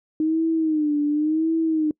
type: tone with vibrato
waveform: sine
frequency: 309 Hz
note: D#4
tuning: 12 cents flat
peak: -18 dBFS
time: 0.2-1.91 s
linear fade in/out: 2 ms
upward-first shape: sine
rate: 0.92 Hz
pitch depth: 92 cents each way
effects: noise-tail reverb RT60 0.1 s tail -26 dB re dry